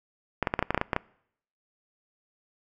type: clicks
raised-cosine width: 0.5 ms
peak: -9 dBFS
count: 11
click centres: 0.427 / 0.472 / 0.539 / 0.592 / 0.626 / 0.706 / 0.746 / 0.777 / 0.814 / 0.932 / 0.964 s
effects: noise-tail reverb RT60 0.7 s tail -24 dB re dry